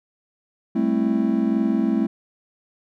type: chord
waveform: triangle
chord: A minor seventh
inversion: third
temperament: just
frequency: 198 / 220 / 264 / 330 Hz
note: G3 / A3 / C4 / E4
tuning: +18 / 0 / +16 / +2 cents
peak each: -24 / -19 / -22 / -23 dBFS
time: 0.75-2.07 s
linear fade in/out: 10 ms
effects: none